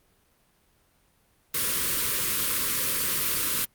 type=band-stop noise; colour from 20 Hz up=white; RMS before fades=-26 dBFS; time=1.54-3.65 s; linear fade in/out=5 ms; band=570 to 980 Hz; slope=96 dB/octave; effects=pink hiss -65 dBFS RMS until 3.74 s + Opus 32 kbps